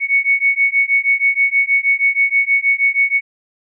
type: beating tone pair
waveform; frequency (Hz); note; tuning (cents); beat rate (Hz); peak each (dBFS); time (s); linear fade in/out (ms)
sine; 2217 / 2223.3; C#7 / C#7; 0 / +5; 6.3; -15; 0-3.21; 50
effects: none